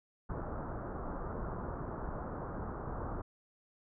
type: low-pass noise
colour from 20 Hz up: pink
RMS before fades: -40 dBFS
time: 0.29-3.22 s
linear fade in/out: 10 ms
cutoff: 1400 Hz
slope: 48 dB/octave
effects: none